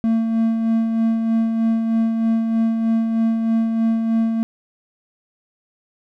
triangle tone with tremolo, 225.9 Hz, A3, 46 cents sharp, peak -12 dBFS, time 0.04-4.43 s, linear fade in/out 0 ms, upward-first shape sine, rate 3.2 Hz, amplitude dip 40%, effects none

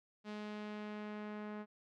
sawtooth tone with low-pass filter sweep, 210.4 Hz, G#3, 23 cents sharp, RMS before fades -45 dBFS, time 0.24-1.66 s, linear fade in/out 50 ms, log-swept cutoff 4100 to 1700 Hz, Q 1, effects none

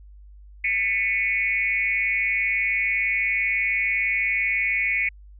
sine tone with frequency modulation, 2217 Hz, C#7, in tune, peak -20 dBFS, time 0.64-5.09 s, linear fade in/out 5 ms, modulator 213 Hz, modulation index 0.98, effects added 50 Hz sine -43 dBFS peak until 5.39 s

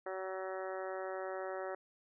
harmonic tone, 188.7 Hz, F#3, 34 cents sharp, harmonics 2 / 3 / 4 / 5 / 6 / 7 / 8 / 9 / 10, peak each -43 / -42 / -46 / -52 / -54 / -49 / -54 / -54 / -53 dBFS, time 0.06-1.75 s, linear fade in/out 5 ms, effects none

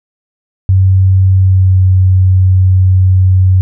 sine tone with pitch glide, 94.7 to 93.29 Hz, F#2 to F#2, +41 to +15 cents, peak -4 dBFS, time 0.69-3.61 s, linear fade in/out 0 ms, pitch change -26 cents, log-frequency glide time 1.34-1.82 s, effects none

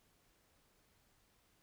silence, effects pink hiss -73 dBFS RMS until 1.62 s

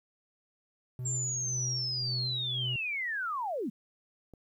triangle tone with tremolo, 125.7 Hz, B2, 31 cents sharp, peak -31 dBFS, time 0.99-2.76 s, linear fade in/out 2 ms, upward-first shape sine, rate 1.9 Hz, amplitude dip 50%
sine linear sweep, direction down, 7459 to 182.1 Hz, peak -31 dBFS, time 1.05-3.7 s, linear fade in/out 10 ms
click, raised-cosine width 2 ms, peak -36 dBFS, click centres 4.337 s
effects 11-bit

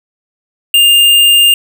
sine tone with hard clipping, 2807 Hz, F7, 8 cents sharp, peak -5 dBFS, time 0.74-1.54 s, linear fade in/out 2 ms, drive 18 dB, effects none

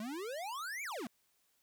square exponential two-way sweep, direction up then down, 205.2 to 2400 to 205.2 Hz, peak -40 dBFS, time 0-1.07 s, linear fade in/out 2 ms, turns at 0.83 s, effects white hiss -75 dBFS RMS until 1.62 s

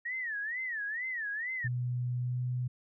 sine tone with vibrato, 1844 Hz, A#6, 19 cents flat, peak -33 dBFS, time 0.05-1.68 s, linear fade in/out 10 ms, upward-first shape sine, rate 2.2 Hz, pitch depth 200 cents each way
sine tone with pitch glide, 123.47 to 124.83 Hz, B2 to B2, 0 to +19 cents, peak -30 dBFS, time 1.64-2.68 s, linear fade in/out 10 ms, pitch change +19 cents, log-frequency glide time 2.19-2.4 s
effects none

